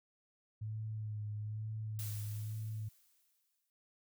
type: tone with vibrato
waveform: sine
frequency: 107.2 Hz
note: A2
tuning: 45 cents flat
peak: -38 dBFS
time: 0.61-2.89 s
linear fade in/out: 10 ms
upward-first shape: sine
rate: 1.1 Hz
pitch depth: 34 cents each way
type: noise with exponential decay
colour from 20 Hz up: blue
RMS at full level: -45 dBFS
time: 1.99-3.7 s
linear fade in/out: 0 ms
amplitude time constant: 370 ms
effects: none